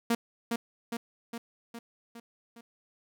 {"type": "tone with echo", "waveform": "sawtooth", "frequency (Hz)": 233.1, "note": "A#3", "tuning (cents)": 0, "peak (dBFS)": -20, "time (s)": [0.1, 0.15], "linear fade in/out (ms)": 5, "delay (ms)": 410, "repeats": 6, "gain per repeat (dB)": -4, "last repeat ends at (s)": 2.61, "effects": []}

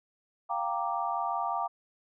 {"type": "chord", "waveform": "sine", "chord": "G minor seventh", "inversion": "third", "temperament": "equal", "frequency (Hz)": [698.5, 784, 932.3, 1174.7], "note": ["F5", "G5", "Bb5", "D6"], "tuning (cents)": [0, 0, 0, 0], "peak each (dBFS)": -34, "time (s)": [0.49, 1.68], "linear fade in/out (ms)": 20, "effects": []}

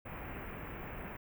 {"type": "band-stop noise", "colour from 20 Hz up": "pink", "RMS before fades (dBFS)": -44, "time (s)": [0.05, 1.17], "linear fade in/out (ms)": 10, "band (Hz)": [2600, 16000], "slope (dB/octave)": 48, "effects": []}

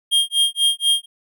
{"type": "tone with tremolo", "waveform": "square", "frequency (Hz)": 3223, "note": "G7", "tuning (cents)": 47, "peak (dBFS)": -13, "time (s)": [0.11, 1.06], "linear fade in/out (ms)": 20, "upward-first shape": "sine", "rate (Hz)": 4.1, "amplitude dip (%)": 100, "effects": []}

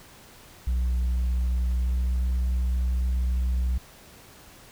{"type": "tone with pitch glide", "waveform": "sine", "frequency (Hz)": [61.74, 62.39], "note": ["B1", "B1"], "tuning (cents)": [0, 18], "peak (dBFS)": -19, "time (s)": [0.67, 3.78], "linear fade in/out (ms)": 5, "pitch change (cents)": 18, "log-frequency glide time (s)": [1.82, 1.98], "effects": ["tanh soft clip ceiling -21 dBFS", "pink hiss -50 dBFS RMS until 4.71 s"]}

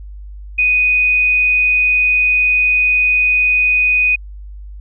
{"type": "tone", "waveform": "sine", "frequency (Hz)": 2489, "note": "D#7", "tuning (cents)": 0, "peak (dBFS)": -10, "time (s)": [0.58, 4.16], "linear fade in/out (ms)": 10, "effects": ["added 50 Hz sine -29 dBFS peak until 4.8 s"]}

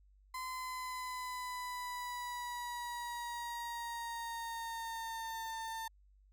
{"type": "tone with pitch glide", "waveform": "35% pulse", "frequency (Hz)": [1026, 898.4], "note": ["C6", "A5"], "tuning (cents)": [-34, 36], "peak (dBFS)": -38, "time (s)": [0.34, 5.88], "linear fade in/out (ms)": 5, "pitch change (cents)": -230, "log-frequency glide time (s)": [0.48, 5.46], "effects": ["added 49 Hz sine -62 dBFS peak until 6.32 s"]}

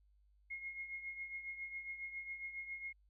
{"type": "tone with tremolo", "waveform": "sine", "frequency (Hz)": 2153, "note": "C7", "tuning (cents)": 49, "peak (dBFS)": -40, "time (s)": [0.5, 2.93], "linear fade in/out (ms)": 10, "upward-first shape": "triangle", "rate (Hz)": 7.3, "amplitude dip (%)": 70, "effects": ["added 50 Hz sine -67 dBFS peak until 3.09 s"]}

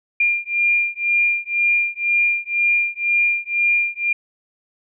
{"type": "beating tone pair", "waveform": "sine", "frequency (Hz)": [2400, 2402], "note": ["D7", "D7"], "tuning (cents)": [37, 38], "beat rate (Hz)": 2, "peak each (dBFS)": -19, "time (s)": [0.2, 4.13], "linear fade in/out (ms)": 5, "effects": []}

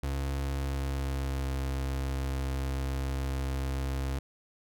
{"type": "tone with pitch glide", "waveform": "35% pulse", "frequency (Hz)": [68.6, 66.99], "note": ["C#2", "C2"], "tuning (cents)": [-17, 41], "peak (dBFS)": -28, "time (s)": [0.03, 4.19], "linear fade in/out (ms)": 5, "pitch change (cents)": -42, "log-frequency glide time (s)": [0.55, 1.59], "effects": []}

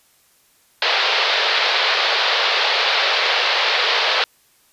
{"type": "band-pass noise", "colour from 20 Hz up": "white", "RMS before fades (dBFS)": -18, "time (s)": [0.82, 4.24], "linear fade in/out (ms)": 2, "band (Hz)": [430, 4500], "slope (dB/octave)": 48, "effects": ["white hiss -57 dBFS RMS until 4.72 s", "resampled to 32000 Hz"]}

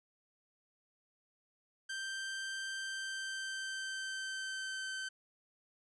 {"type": "tone with pitch glide", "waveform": "sawtooth", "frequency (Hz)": [1568, 1542], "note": ["G6", "G6"], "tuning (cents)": [0, -29], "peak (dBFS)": -35, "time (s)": [1.89, 5.09], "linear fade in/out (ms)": 10, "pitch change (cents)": -29, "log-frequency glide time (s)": [2.75, 4.95], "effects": ["resampled to 22050 Hz"]}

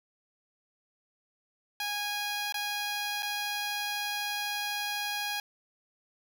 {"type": "tone with dropouts", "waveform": "10% pulse", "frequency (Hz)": 824, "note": "G#5", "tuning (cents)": -14, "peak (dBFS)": -23, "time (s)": [1.8, 5.4], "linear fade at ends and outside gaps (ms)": 2, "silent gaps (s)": [[2.524, 2.542], [3.224, 3.229]], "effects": []}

